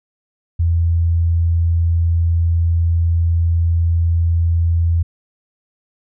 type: tone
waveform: sine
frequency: 84 Hz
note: E2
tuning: 33 cents sharp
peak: -12 dBFS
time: 0.59-5.03 s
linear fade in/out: 10 ms
effects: none